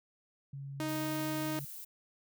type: tone with pitch glide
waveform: sine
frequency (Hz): 138.59 to 141.34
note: C#3 to C#3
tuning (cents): 0 to +34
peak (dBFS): -40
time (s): 0.53-1.65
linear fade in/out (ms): 5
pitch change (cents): +34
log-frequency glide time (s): 1-1.17
type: tone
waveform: sawtooth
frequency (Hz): 311.1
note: D#4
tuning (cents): 0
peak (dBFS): -30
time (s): 0.8-1.59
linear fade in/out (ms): 0
type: noise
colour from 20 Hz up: violet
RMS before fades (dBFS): -46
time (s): 0.88-1.85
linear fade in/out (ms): 10
effects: none